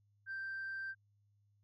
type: tone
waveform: sine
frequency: 1568 Hz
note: G6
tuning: in tune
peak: -38 dBFS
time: 0.26-0.95 s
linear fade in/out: 50 ms
effects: tanh soft clip ceiling -37 dBFS + added 102 Hz sine -70 dBFS peak until 1.63 s